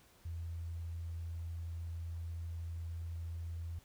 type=tone; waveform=sine; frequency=83.7 Hz; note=E2; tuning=27 cents sharp; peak=-39 dBFS; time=0.25-3.79 s; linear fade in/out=5 ms; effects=pink hiss -65 dBFS RMS until 3.84 s